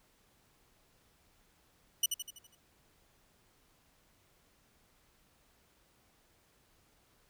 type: tone with echo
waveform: 15% pulse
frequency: 2957 Hz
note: F#7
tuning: 2 cents flat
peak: -18 dBFS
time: 2.03-2.06 s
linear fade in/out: 5 ms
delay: 82 ms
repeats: 6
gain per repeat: -6 dB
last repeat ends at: 2.552 s
effects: pink hiss -69 dBFS RMS until 7.29 s